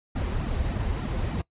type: noise with flanger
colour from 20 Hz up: brown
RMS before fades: -28 dBFS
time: 0.15-1.42 s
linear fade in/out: 10 ms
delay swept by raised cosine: 1.8 to 7.1 ms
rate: 3.4 Hz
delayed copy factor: -0.95
effects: noise-tail reverb RT60 0.1 s tail -21 dB re dry + resampled to 8000 Hz